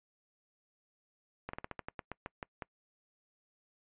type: slowing click train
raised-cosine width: 0.5 ms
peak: -24 dBFS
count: 12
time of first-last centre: 1.49-2.622 s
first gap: 44 ms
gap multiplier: 1.16
effects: noise-tail reverb RT60 0.1 s tail -25 dB re dry + resampled to 8000 Hz